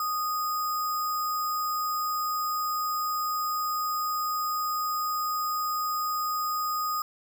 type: tone with sample-and-hold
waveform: sine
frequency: 1238 Hz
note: D#6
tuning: 9 cents flat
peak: -26 dBFS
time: 0-7.02 s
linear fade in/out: 2 ms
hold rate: 6300 Hz
effects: none